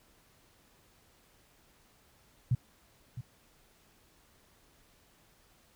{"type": "tone with echo", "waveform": "sine", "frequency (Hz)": 123.47, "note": "B2", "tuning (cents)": 0, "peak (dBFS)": -23, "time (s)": [2.51, 2.55], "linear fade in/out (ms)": 5, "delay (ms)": 660, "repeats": 1, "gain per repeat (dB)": -13, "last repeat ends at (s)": 3.21, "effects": ["pink hiss -65 dBFS RMS until 5.75 s"]}